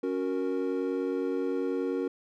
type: chord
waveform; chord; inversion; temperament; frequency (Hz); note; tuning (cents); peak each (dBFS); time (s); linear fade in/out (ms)
triangle; F# major; second; equal with one note detuned; 277.2 / 367.2 / 466.2; C#4 / F#4 / A#4; 0 / -13 / 0; -30 / -30 / -30; 0.03-2.08; 5
effects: none